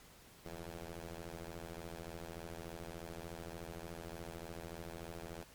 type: ring-modulated tone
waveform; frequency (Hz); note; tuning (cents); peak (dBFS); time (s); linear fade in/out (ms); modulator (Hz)
10% pulse; 83.4; E2; +21; -34; 0.45-5.44; 5; 257
effects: pink hiss -60 dBFS RMS until 5.54 s + MP3 96 kbps